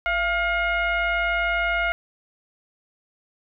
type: tone with frequency modulation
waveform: sine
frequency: 1413 Hz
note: F6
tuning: 20 cents sharp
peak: -20 dBFS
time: 0.06-1.92 s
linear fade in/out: 0 ms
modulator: 733 Hz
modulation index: 1.3
effects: none